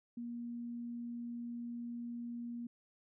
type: tone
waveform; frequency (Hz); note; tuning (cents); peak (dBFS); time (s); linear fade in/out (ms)
sine; 237.4; A#3; +32; -40; 0.17-2.67; 5
effects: none